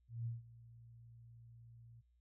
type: tone with ADSR envelope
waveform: sine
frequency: 116.54 Hz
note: A#2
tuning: in tune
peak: -37 dBFS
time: 0.08-2.02 s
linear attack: 180 ms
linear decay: 160 ms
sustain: -19 dB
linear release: 26 ms
effects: added 60 Hz sine -70 dBFS peak until 2.2 s